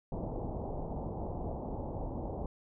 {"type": "low-pass noise", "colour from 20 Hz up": "pink", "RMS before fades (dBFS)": -38, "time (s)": [0.12, 2.46], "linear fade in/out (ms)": 2, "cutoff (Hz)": 890, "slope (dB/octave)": 48, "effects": []}